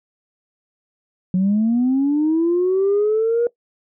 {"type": "linear sweep", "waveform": "sine", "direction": "up", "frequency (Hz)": [180, 480], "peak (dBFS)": -13, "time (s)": [1.34, 3.47], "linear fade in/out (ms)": 2, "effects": ["noise-tail reverb RT60 0.1 s tail -20 dB re dry", "tanh soft clip ceiling -11 dBFS"]}